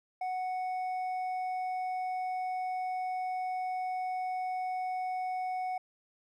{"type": "tone with hard clipping", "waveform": "sine", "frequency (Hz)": 740, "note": "F#5", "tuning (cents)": 0, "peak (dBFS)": -33, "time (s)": [0.21, 5.78], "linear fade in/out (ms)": 5, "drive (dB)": 4, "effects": []}